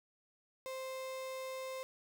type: tone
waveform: 35% pulse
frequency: 523.3 Hz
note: C5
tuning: in tune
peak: -39 dBFS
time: 0.66-1.83 s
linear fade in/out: 0 ms
effects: none